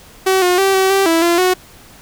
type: tone with pitch steps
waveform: sawtooth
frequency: 379.5 / 359.2 / 388.2 / 381.4 / 390.1 / 329.6 / 342.9 / 367.4 Hz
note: F#4 / F4 / G4 / G4 / G4 / E4 / F4 / F#4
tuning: +44 / +49 / -17 / -47 / -8 / 0 / -32 / -12 cents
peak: -7 dBFS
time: 0.26-1.54 s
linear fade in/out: 10 ms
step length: 160 ms
effects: pink hiss -42 dBFS RMS until 2.01 s